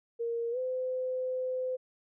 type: tone with pitch glide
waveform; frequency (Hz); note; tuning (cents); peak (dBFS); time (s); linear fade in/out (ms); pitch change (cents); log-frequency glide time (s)
sine; 466.2 to 511.3; A#4 to C5; 0 to -40; -30; 0.19-1.77; 20; +160; 0.51-0.58
effects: none